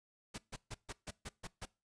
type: noise bursts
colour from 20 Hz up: pink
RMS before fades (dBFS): -44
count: 8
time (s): 0.34-1.656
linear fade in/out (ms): 10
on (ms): 42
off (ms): 140
effects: noise-tail reverb RT60 0.3 s tail -23 dB re dry + resampled to 22050 Hz